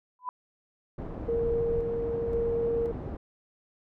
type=tone with exponential growth; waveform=sine; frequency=998 Hz; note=B5; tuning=18 cents sharp; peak=-26 dBFS; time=0.19-0.29 s; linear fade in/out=1 ms; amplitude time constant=21 ms
type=low-pass noise; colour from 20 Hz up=pink; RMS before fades=-36 dBFS; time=0.98-3.17 s; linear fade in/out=5 ms; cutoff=590 Hz; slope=12 dB/octave
type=tone with tremolo; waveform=sine; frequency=465.4 Hz; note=A#4; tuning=3 cents flat; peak=-25 dBFS; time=1.28-2.92 s; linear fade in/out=10 ms; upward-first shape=square; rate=0.95 Hz; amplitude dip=30%
effects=none